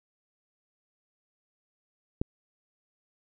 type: click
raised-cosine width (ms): 3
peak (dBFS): -14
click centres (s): 2.215
effects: none